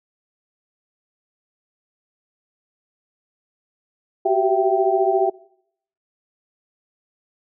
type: tone cluster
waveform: sine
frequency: 375.8 / 390.1 / 668 / 779 Hz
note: F#4 / G4 / E5 / G5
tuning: +27 / -8 / +23 / -11 cents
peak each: -21 dBFS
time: 4.25-5.3 s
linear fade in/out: 10 ms
effects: noise-tail reverb RT60 0.7 s tail -22 dB re dry